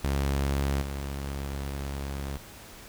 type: tone with level steps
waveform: sawtooth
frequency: 69.3 Hz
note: C#2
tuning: in tune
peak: -21 / -28 dBFS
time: 0.04-2.37 s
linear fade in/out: 0 ms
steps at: 0.81 s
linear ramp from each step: 10 ms
effects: pink hiss -47 dBFS RMS until 2.88 s